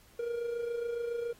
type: tone with amplitude modulation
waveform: triangle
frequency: 471.6 Hz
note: A#4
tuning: 20 cents sharp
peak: -28 dBFS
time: 0.19-1.33 s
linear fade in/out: 5 ms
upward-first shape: sine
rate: 27.2 Hz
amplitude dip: 50%
effects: pink hiss -61 dBFS RMS until 1.39 s + AAC 48 kbps